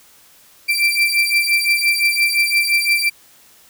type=beating tone pair; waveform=35% pulse; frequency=2346 / 2351.8 Hz; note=D7 / D7; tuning=-2 / +2 cents; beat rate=5.8 Hz; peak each=-15 dBFS; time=0.68-3.1 s; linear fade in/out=20 ms; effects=white hiss -49 dBFS RMS until 3.69 s